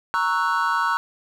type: chord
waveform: triangle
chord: F# dominant seventh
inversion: first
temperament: equal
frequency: 932.3 / 1108.7 / 1318.5 / 1480 Hz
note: A#5 / C#6 / E6 / F#6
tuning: 0 / 0 / 0 / 0 cents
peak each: -23 dBFS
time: 0.14-0.97 s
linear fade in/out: 0 ms
effects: none